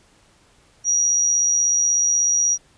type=tone with amplitude modulation; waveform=sine; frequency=5760 Hz; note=F#8; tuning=47 cents flat; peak=-14 dBFS; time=0.84-2.58 s; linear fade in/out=50 ms; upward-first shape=sine; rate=76.4 Hz; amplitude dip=30%; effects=pink hiss -56 dBFS RMS until 2.77 s + resampled to 22050 Hz